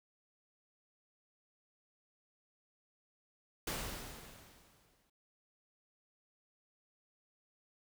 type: noise with exponential decay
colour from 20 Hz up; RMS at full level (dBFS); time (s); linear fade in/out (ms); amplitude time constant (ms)
pink; -37; 3.67-5.1; 5; 310
effects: none

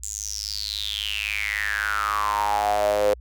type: tone with high-pass filter sweep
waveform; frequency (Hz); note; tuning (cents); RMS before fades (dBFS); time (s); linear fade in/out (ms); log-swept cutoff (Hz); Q
sawtooth; 103.7; G#2; -2; -25; 0.03-3.14; 5; 7400 to 490; 9.4
effects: added 60 Hz sine -40 dBFS peak until 3.2 s

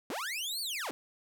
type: linear two-way sweep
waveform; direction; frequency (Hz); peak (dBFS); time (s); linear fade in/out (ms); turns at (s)
sawtooth; up then down; 196 to 4622 to 196; -31; 0.1-0.91; 0; 0.61
effects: none

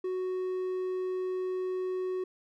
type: tone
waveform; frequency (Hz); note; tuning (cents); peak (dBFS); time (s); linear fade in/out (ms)
triangle; 370; F#4; 0; -28; 0.04-2.24; 5
effects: none

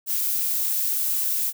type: noise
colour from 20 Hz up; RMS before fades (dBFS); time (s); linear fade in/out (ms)
violet; -24; 0.06-1.53; 50
effects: none

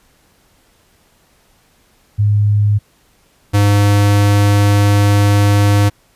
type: tone pair in turn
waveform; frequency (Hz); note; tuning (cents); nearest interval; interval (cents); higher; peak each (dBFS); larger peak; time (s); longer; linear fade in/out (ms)
sine / square; 103.83 / 101.99; G#2 / G#2; 0 / -31; unison; 31; first; -9; neither; 2.18-2.79 / 3.53-5.9; second; 20
effects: pink hiss -54 dBFS RMS until 6.15 s + resampled to 32000 Hz

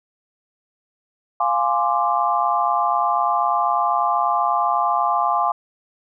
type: chord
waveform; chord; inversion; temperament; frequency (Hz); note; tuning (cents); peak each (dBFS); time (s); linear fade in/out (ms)
sine; D half-diminished seventh; first; equal; 698.5 / 830.6 / 1046.5 / 1174.7; F5 / Ab5 / C6 / D6; 0 / 0 / 0 / 0; -22; 1.4-5.52; 5
effects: none

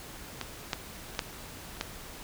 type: clicks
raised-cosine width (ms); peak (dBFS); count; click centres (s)
0.2; -16 / -11 / -26 / -10 / -30 / -13; 6; 0.413 / 0.732 / 1.149 / 1.192 / 1.769 / 1.811
effects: pink hiss -45 dBFS RMS until 2.23 s

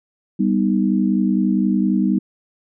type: chord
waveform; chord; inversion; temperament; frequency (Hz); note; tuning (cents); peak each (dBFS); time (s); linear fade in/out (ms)
sine; G augmented; none; equal; 196 / 246.9 / 311.1; G3 / B3 / D#4; 0 / 0 / 0; -17 / -20 / -21; 0.39-2.19; 10
effects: none

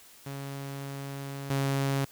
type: tone pair in turn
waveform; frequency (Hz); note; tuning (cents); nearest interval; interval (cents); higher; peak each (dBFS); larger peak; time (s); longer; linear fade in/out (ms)
sawtooth; 138.59 / 137.39; C#3 / C#3; 0 / -15; unison; 15; first; -32 / -22; second; 0.26-1.5 / 1.5-2.05; first; 5
effects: white hiss -54 dBFS RMS until 2.11 s

